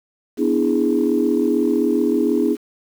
sine chord, E dominant seventh, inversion second, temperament equal, 246.9 / 293.7 / 329.6 / 415.3 Hz, B3 / D4 / E4 / G#4, 0 / 0 / 0 / 0 cents, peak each -20 dBFS, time 0.37-2.57 s, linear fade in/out 50 ms, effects tanh soft clip ceiling -6 dBFS + 7-bit

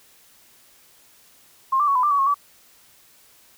sine tone with pitch steps, 1065 / 1176 / 1115 / 1004 / 1184 / 1133 / 1088 / 1148 Hz, C6 / D6 / C#6 / B5 / D6 / C#6 / C#6 / D6, +30 / +2 / +10 / +28 / +14 / +37 / -33 / -40 cents, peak -16 dBFS, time 1.72-2.344 s, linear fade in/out 10 ms, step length 78 ms, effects white hiss -54 dBFS RMS until 3.57 s

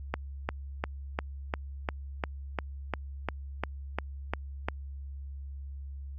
click train, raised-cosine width 0.5 ms, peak -14 dBFS, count 14, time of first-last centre 0.14-4.685 s, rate 2.86 Hz, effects added 69 Hz sine -38 dBFS peak until 6.18 s

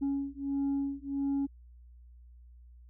sine beating tone pair, 277.2 / 278.7 Hz, C#4 / C#4, 0 / +9 cents, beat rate 1.5 Hz, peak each -31 dBFS, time 0.01-1.47 s, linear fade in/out 20 ms, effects tanh soft clip ceiling -26 dBFS + added 60 Hz sine -51 dBFS peak until 2.89 s

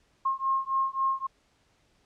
sine beating tone pair, 1070 / 1073.7 Hz, C6 / C6, +38 / +44 cents, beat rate 3.7 Hz, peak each -28 / -28 dBFS, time 0.25-1.27 s, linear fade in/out 10 ms, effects pink hiss -67 dBFS RMS until 2.05 s + low-pass 7000 Hz 12 dB/octave

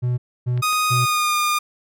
triangle tone bursts, 123.47 Hz, B2, in tune, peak -16 dBFS, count 3, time 0.02-1.06 s, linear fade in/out 20 ms, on 160 ms, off 280 ms
clicks, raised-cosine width 0.3 ms, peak -22 dBFS, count 2, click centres 0.576 / 0.729 s
sawtooth tone with pitch glide, 1244.5 to 1212.6 Hz, D#6 to D#6, 0 to -45 cents, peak -14 dBFS, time 0.62-1.59 s, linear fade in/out 10 ms, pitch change -45 cents, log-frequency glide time 0.89-1.36 s
effects none

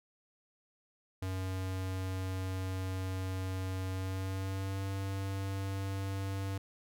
square tone with pitch glide, 94 to 97.26 Hz, F#2 to G2, +28 to -13 cents, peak -35 dBFS, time 1.22-6.58 s, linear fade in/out 5 ms, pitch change +59 cents, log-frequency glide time 3.91-4.84 s, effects none

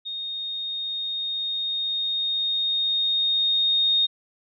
sine tone with level ramp, 3702 Hz, A#7, 13 cents flat, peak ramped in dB -29 to -17 dBFS, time 0.05-4.07 s, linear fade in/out 20 ms, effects none

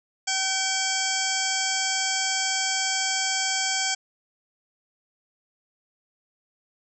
harmonic tone with a mistuned harmonic, 766 Hz, G5, 40 cents flat, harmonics 1 / 2 / 3 / 4 / 6 / 7 / 8 / 9 / 10, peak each -32 / -32 / -32 / -32 / -32 / -32 / -32 / -32 / -32 dBFS, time 0.27-3.95 s, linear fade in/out 10 ms, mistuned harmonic 4, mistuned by +81 cents, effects none

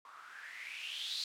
violet noise with low-pass filter sweep, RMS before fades -44 dBFS, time 0.05-1.24 s, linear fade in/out 2 ms, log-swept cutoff 1100 to 4300 Hz, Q 7, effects none

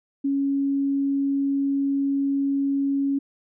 sine tone, 277.2 Hz, C#4, in tune, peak -20 dBFS, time 0.24-3.19 s, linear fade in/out 10 ms, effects none

